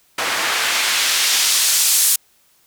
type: noise with band-pass filter sweep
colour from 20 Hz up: white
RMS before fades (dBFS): -17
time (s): 0.18-2.16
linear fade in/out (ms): 5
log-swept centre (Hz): 1100 to 9600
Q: 0.73
effects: white hiss -57 dBFS RMS until 2.66 s